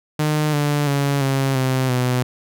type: tone with pitch steps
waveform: sawtooth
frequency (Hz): 152 / 146.31 / 140.84 / 135.57 / 130.5 / 125.62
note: D#3 / D3 / C#3 / C#3 / C3 / B2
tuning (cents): -40 / -6 / +28 / -38 / -4 / +30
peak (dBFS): -13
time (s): 0.19-2.23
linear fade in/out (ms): 5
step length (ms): 340
effects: none